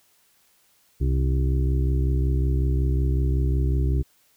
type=harmonic tone; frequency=65.41 Hz; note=C2; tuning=in tune; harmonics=1 / 2 / 4 / 5 / 6; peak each=-20 / -25 / -35 / -34 / -36 dBFS; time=1-4.03 s; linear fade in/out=20 ms; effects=white hiss -62 dBFS RMS until 4.36 s